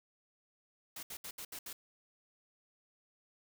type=noise bursts at uneven times; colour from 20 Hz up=white; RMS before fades=-45 dBFS; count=6; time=0.96-1.03 / 1.1-1.17 / 1.24-1.31 / 1.38-1.45 / 1.52-1.59 / 1.66-1.73 s; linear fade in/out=5 ms; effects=none